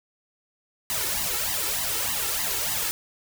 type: noise with flanger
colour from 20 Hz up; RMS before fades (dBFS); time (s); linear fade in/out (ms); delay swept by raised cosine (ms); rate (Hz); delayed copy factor
white; -27; 0.9-2.91; 0; 1 to 2.3; 3.3; +1
effects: none